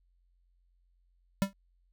square tone with exponential decay, 196 Hz, G3, in tune, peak -21 dBFS, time 1.42-1.53 s, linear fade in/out 0 ms, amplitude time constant 22 ms, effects added 44 Hz sine -66 dBFS peak until 1.92 s

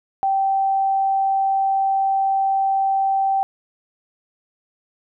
sine tone, 778 Hz, G5, 13 cents flat, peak -16 dBFS, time 0.23-3.43 s, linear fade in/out 0 ms, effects none

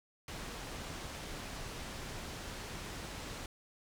pink low-pass noise, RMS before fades -44 dBFS, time 0.28-3.46 s, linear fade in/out 2 ms, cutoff 8000 Hz, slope 12 dB/octave, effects none

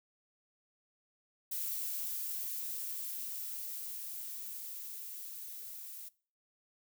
violet noise with level ramp, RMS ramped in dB -37 to -47 dBFS, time 1.51-6.09 s, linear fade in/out 10 ms, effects noise-tail reverb RT60 0.4 s tail -21 dB re dry

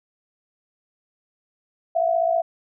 sine tone pair together, 664.6 / 720 Hz, E5 / F#5, +14 / -47 cents, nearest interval minor second, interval 139 cents, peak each -19 / -23 dBFS, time 1.95-2.42 s, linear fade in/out 10 ms, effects none

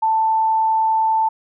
sine tone, 885 Hz, A5, 10 cents sharp, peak -14 dBFS, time 0.02-1.29 s, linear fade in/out 10 ms, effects none

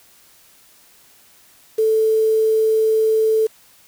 sine tone with quantisation, 440 Hz, A4, in tune, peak -13 dBFS, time 1.78-3.47 s, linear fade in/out 10 ms, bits 6, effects white hiss -51 dBFS RMS until 3.87 s

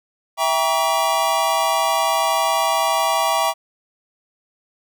square chord, E diminished seventh, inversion none, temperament just, 659.3 / 791.1 / 949.3 / 1139.2 Hz, E5 / G5 / Bb5 / Db6, 0 / +16 / +31 / +47 cents, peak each -23 dBFS, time 0.37-3.54 s, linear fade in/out 50 ms, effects none

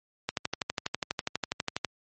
click train, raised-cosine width 0.2 ms, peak -11 dBFS, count 20, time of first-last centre 0.29-1.847 s, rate 12.2 Hz, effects high-pass 80 Hz 12 dB/octave + MP3 32 kbps

